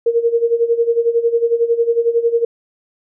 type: tone with tremolo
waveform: sine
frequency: 466.2 Hz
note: A#4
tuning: in tune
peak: -9 dBFS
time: 0.06-2.45 s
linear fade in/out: 5 ms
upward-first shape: sine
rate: 11 Hz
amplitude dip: 80%
effects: none